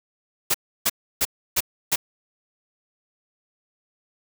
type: noise bursts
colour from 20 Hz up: white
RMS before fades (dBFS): -20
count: 5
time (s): 0.5-1.96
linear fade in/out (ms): 10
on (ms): 44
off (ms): 310
effects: none

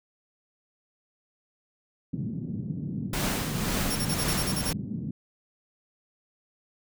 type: band-pass noise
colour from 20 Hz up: pink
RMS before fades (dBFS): -33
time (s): 2.13-5.11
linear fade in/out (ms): 5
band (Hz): 130 to 240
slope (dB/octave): 24
type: noise with tremolo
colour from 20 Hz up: pink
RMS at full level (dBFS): -28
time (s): 3.13-4.73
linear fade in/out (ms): 5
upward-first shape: triangle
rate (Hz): 1.9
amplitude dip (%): 55
type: tone bursts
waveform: 5% pulse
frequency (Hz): 5500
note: F8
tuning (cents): -27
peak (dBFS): -23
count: 9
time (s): 3.9-4.712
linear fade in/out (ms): 10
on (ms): 60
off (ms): 34
effects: none

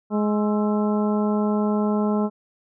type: harmonic tone with a mistuned harmonic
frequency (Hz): 210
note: G#3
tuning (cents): +19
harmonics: 1 / 2 / 3 / 4 / 5 / 6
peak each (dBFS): -20 / -26 / -30 / -32 / -34 / -36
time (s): 0.1-2.3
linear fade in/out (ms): 50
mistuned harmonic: 6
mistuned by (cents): +88
effects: none

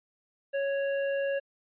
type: tone with hard clipping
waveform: triangle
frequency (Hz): 554.4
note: C#5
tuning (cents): 0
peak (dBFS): -29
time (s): 0.53-1.4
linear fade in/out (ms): 20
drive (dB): 17
effects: resampled to 8000 Hz

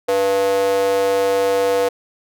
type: tone with high-pass filter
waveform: square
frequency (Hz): 98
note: G2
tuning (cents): 0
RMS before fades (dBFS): -17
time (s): 0.08-1.89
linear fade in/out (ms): 10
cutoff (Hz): 530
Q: 7.2
effects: none

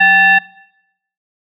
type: tone with frequency modulation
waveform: sine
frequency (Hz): 1746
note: A6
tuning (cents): -14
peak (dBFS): -6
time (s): 0-0.39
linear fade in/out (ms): 10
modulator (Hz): 964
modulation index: 0.82
effects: noise-tail reverb RT60 0.8 s tail -20 dB re dry

